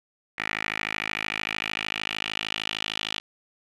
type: tone with band-pass filter sweep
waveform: 10% pulse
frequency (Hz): 53.2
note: G#1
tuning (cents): +42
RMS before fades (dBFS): -31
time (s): 0.38-3.2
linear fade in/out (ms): 5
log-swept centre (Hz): 2100 to 3200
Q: 3.6
effects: resampled to 24000 Hz